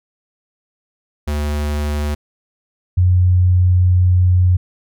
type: tone pair in turn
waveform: square / sine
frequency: 74 / 90.53 Hz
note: D2 / F#2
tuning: +14 / -37 cents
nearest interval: minor third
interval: 349 cents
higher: second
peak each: -18 / -9 dBFS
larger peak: second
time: 1.27-2.15 / 2.97-4.57 s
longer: second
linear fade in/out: 10 ms
effects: none